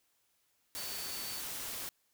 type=tone in noise; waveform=sine; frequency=4504 Hz; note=C#8; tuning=27 cents sharp; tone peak=-45 dBFS; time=0.77-1.4 s; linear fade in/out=0 ms; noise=white; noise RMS=-41 dBFS; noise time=0.75-1.89 s; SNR=-7 dB; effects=white hiss -75 dBFS RMS until 2.13 s